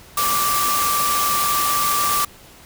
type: tone in noise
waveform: sine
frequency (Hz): 1170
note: D6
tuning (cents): -7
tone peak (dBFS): -19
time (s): 0.17-2.25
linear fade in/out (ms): 5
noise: white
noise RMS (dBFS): -22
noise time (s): 0.17-2.25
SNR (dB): 0
effects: pink hiss -45 dBFS RMS until 2.65 s